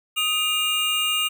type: tone cluster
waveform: square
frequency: 1253 / 2415 / 2820 Hz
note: D#6 / D7 / F7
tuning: +12 / +48 / +16 cents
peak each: -31 / -30 / -22 dBFS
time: 0.16-1.29 s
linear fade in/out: 20 ms
effects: none